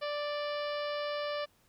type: harmonic tone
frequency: 587.3 Hz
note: D5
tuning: in tune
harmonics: 1 / 2 / 3 / 4 / 5 / 6 / 7 / 8 / 9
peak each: -34 / -40 / -44 / -47 / -46 / -50 / -51 / -50 / -53 dBFS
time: 0.01-1.46 s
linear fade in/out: 20 ms
effects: pink hiss -68 dBFS RMS until 1.68 s